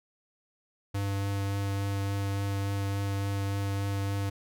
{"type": "tone with vibrato", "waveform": "square", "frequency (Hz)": 99.3, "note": "G2", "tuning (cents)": 23, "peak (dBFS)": -29, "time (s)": [0.94, 4.3], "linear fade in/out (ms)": 10, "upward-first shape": "triangle", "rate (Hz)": 3.5, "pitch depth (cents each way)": 11, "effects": []}